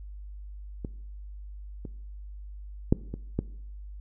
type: clicks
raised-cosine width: 3 ms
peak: -21 / -24 / -6 / -21 / -13 dBFS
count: 5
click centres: 0.848 / 1.852 / 2.925 / 3.14 / 3.39 s
effects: noise-tail reverb RT60 0.7 s tail -20 dB re dry + added 50 Hz sine -39 dBFS peak until 4 s